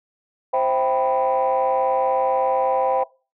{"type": "chord", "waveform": "sine", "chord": "C major seventh", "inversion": "none", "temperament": "equal", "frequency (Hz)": [523.3, 659.3, 784, 987.8], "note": ["C5", "E5", "G5", "B5"], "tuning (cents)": [0, 0, 0, 0], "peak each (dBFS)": [-20, -25, -20, -24], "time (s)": [0.53, 3.04], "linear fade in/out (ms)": 10, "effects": ["noise-tail reverb RT60 0.3 s tail -20 dB re dry", "tanh soft clip ceiling -11 dBFS"]}